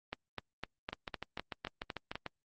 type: two click trains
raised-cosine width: 0.3 ms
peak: -22 / -21 dBFS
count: 10 / 9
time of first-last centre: 0.93-2.263 / 0.13-2.155 s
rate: 6.75 / 3.95 Hz
effects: Opus 32 kbps